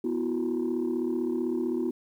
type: chord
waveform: sine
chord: B suspended fourth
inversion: none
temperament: equal with one note detuned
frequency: 246.9 / 329.6 / 365.3 Hz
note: B3 / E4 / F#4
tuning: 0 / 0 / -22 cents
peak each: -29 dBFS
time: 0.04-1.91 s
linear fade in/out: 5 ms
effects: tanh soft clip ceiling -21 dBFS + 10-bit

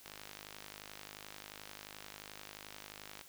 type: click train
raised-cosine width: 0.2 ms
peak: -29 dBFS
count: 163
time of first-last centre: 0.06-3.212 s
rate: 51.4 Hz
effects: white hiss -58 dBFS RMS until 3.28 s

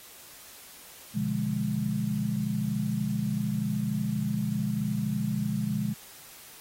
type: chord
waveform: sine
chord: B diminished seventh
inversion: none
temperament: equal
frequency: 123.47 / 146.83 / 174.61 / 207.7 Hz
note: B2 / D3 / F3 / Ab3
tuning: 0 / 0 / 0 / 0 cents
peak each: -33 / -33 / -34 / -29 dBFS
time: 1.14-5.94 s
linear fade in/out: 20 ms
effects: white hiss -49 dBFS RMS until 6.6 s + AAC 48 kbps

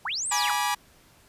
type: linear two-way sweep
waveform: sine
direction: up then down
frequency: 698.5 to 8770 to 698.5 Hz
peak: -27 dBFS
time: 0.05-0.52 s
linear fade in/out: 5 ms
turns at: 0.28 s
type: chord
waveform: sawtooth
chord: G# diminished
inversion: none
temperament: equal with one note detuned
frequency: 830.6 / 970.8 / 1174.7 Hz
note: G#5 / B5 / D6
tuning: 0 / -30 / 0 cents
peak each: -24 / -24 / -27 dBFS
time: 0.31-0.75 s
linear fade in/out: 10 ms
effects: pink hiss -57 dBFS RMS until 1.28 s + resampled to 32000 Hz

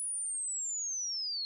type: linear sweep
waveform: sine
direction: down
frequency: 9956 to 4202 Hz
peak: -33 dBFS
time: 0-1.45 s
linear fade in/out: 0 ms
effects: none

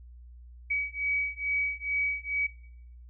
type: beating tone pair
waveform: sine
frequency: 2270 / 2272.3 Hz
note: C#7 / C#7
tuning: +41 / +42 cents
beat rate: 2.3 Hz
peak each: -31 dBFS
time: 0.7-2.47 s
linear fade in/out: 10 ms
effects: noise-tail reverb RT60 0.7 s tail -17 dB re dry + added 60 Hz sine -46 dBFS peak until 3.09 s

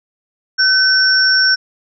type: tone pair together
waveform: sine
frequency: 1526 / 5471 Hz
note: G6 / F8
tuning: -47 / -37 cents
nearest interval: octave + minor seventh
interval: 2210 cents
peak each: -12 dBFS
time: 0.58-1.56 s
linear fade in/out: 20 ms
effects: none

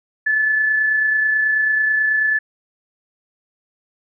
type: tone with amplitude modulation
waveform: sine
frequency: 1734 Hz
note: A6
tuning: 26 cents flat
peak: -13 dBFS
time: 0.26-2.39 s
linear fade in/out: 10 ms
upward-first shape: sine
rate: 29.2 Hz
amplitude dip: 30%
effects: none

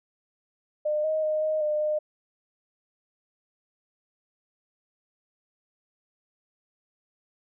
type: tone with pitch steps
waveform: sine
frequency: 604 / 626 / 617 / 622 / 604 / 608 Hz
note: D5 / D#5 / D#5 / D#5 / D5 / D#5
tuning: +48 / +10 / -15 / -1 / +48 / -40 cents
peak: -23 dBFS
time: 0.85-1.99 s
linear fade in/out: 10 ms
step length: 190 ms
effects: none

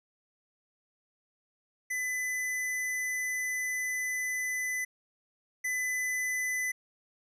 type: tone pair in turn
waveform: square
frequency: 2006 / 2006 Hz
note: B6 / B6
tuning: +26 / +26 cents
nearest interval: unison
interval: 0 cents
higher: neither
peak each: -31 / -30 dBFS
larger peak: second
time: 1.9-4.85 / 5.64-6.72 s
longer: first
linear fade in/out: 10 ms
effects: resampled to 32000 Hz

